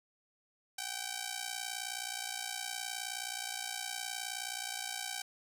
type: ring-modulated tone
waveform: 5% pulse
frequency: 772 Hz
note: G5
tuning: 27 cents flat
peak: -23 dBFS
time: 0.78-5.22 s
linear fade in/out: 5 ms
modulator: 29.6 Hz
effects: none